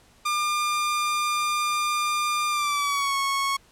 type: tone with pitch glide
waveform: sawtooth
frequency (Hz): 1201 to 1101.3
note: D6 to C#6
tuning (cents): +38 to -12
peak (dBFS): -19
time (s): 0.25-3.57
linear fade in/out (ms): 10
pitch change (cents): -150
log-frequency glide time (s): 2.49-3.16
effects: pink hiss -57 dBFS RMS until 3.71 s + low-pass 11000 Hz 12 dB/octave